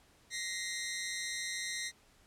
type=tone pair together; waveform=15% pulse; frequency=1885 / 2071 Hz; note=A#6 / C7; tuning=+19 / -18 cents; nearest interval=major second; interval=163 cents; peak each=-33 / -33 dBFS; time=0.3-1.92 s; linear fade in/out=50 ms; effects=pink hiss -65 dBFS RMS until 2.26 s + low-pass 11000 Hz 12 dB/octave